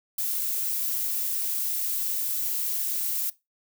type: noise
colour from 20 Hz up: violet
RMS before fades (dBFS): -28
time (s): 0.18-3.3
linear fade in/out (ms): 5
effects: noise-tail reverb RT60 0.2 s tail -18 dB re dry